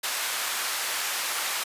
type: high-pass noise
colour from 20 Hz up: pink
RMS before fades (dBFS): -29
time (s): 0.03-1.64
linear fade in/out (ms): 10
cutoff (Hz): 1100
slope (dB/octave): 12
effects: resampled to 32000 Hz